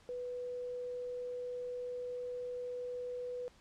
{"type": "tone", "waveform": "sine", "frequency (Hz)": 493.9, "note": "B4", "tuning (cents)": 0, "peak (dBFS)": -38, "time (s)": [0.09, 3.48], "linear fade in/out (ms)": 0, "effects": ["pink hiss -64 dBFS RMS until 3.6 s", "low-pass 7000 Hz 12 dB/octave"]}